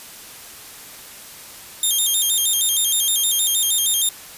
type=tone with vibrato; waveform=5% pulse; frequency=3426 Hz; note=A7; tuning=47 cents flat; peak=-9 dBFS; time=1.83-4.09 s; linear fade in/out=2 ms; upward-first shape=square; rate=6.4 Hz; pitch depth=110 cents each way; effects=white hiss -39 dBFS RMS until 4.37 s + resampled to 32000 Hz